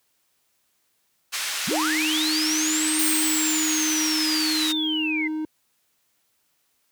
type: band-pass noise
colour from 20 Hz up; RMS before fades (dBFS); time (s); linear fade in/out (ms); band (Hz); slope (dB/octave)
pink; -28; 1.32-4.73; 20; 1800 to 9500; 12
type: linear two-way sweep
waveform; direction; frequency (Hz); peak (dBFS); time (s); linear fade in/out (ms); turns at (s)
sine; up then down; 113.8 to 8820 to 2015; -24; 1.67-5.28; 10; 2.99
type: tone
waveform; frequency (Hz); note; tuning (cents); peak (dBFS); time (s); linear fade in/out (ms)
triangle; 311.1; D#4; 0; -23; 1.7-5.45; 2
type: noise with exponential decay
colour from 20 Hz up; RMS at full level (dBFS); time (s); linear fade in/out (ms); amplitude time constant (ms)
violet; -24; 2.99-5.11; 5; 460
effects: white hiss -69 dBFS RMS until 6.91 s + high-pass 60 Hz 12 dB/octave